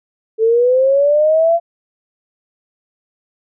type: linear sweep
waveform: sine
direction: up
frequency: 436.5 to 686 Hz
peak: -9 dBFS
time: 0.38-1.6 s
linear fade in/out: 50 ms
effects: none